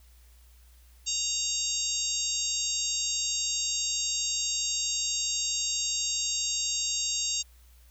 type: harmonic tone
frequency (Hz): 932.3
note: A#5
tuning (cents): 0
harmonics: 3 / 4 / 5 / 6 / 7 / 8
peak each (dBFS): -38 / -35 / -35 / -37 / -33 / -32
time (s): 1.06-7.43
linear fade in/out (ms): 20
effects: added 60 Hz sine -53 dBFS peak until 7.9 s + white hiss -63 dBFS RMS until 7.9 s